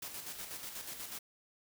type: noise with tremolo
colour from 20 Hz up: white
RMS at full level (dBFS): -43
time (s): 0.02-1.19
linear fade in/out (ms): 5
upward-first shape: square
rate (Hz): 8.2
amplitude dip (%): 45
effects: none